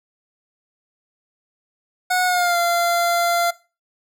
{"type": "tone with pitch glide", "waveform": "25% pulse", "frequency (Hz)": [731, 690], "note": ["F#5", "F5"], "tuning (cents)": [-21, -21], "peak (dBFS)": -13, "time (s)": [2.1, 3.51], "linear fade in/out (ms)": 10, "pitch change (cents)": -100, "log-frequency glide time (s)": [2.25, 2.58], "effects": ["noise-tail reverb RT60 0.3 s tail -19 dB re dry"]}